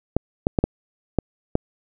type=clicks; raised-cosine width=2 ms; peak=-4 dBFS; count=6; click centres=0.166 / 0.469 / 0.588 / 0.64 / 1.187 / 1.554 s; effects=none